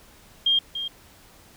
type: tone with echo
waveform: sine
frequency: 3213 Hz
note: G7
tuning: 42 cents sharp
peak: -17 dBFS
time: 0.46-0.59 s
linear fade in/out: 5 ms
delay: 290 ms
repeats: 1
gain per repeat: -10 dB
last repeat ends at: 0.88 s
effects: pink hiss -52 dBFS RMS until 1.56 s